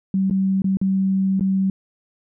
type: tone with dropouts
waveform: sine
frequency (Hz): 191.9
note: G3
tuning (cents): -37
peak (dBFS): -16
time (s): 0.14-1.7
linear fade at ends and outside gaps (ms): 2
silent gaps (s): 0.299-0.309 / 0.62-0.643 / 0.771-0.814 / 1.396-1.408
effects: none